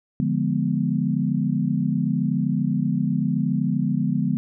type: chord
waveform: sine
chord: D diminished seventh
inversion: none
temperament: equal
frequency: 146.83 / 174.61 / 207.7 / 246.9 Hz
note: D3 / F3 / Ab3 / Cb4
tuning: 0 / 0 / 0 / 0 cents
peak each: -25 dBFS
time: 0.2-4.37 s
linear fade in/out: 0 ms
effects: none